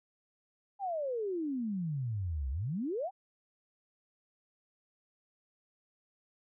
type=exponential two-way sweep; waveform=sine; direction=down then up; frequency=824 to 62.8 to 824 Hz; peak=-32 dBFS; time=0.79-3.11 s; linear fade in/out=50 ms; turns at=2.5 s; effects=none